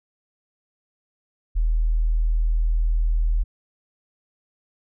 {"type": "tone", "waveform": "sine", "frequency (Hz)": 40.07, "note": "E1", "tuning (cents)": -48, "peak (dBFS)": -17, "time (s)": [1.55, 3.44], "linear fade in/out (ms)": 20, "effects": []}